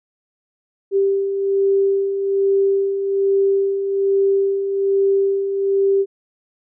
sine beating tone pair, 392 / 393.2 Hz, G4 / G4, 0 / +5 cents, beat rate 1.2 Hz, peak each -24 / -15 dBFS, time 0.91-6.06 s, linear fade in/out 50 ms, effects none

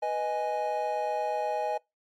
triangle chord, G# minor, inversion first, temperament equal, 493.9 / 622.3 / 830.6 Hz, B4 / D#5 / G#5, 0 / 0 / 0 cents, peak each -33 / -29 / -28 dBFS, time 0.02-1.78 s, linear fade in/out 10 ms, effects noise-tail reverb RT60 0.2 s tail -24 dB re dry + MP3 64 kbps

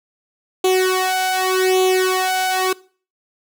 sawtooth tone with flanger, 373.1 Hz, F#4, 14 cents sharp, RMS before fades -17 dBFS, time 0.64-2.73 s, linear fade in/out 5 ms, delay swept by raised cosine 0.29 to 1.39 ms, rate 0.85 Hz, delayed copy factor +0.9, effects noise-tail reverb RT60 0.4 s tail -21 dB re dry

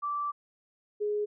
sine tone pair in turn, 1166 / 417.2 Hz, D6 / G#4, -13 / +8 cents, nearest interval octave + tritone, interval 1779 cents, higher first, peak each -29 / -27 dBFS, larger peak second, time 0.02-0.32 / 1-1.26 s, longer first, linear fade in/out 20 ms, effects none

